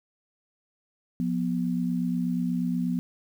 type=tone pair together; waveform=sine; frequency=176.8 / 245.1 Hz; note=F3 / B3; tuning=+22 / -13 cents; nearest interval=tritone; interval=565 cents; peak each=-27 dBFS; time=1.2-2.99 s; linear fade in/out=0 ms; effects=9-bit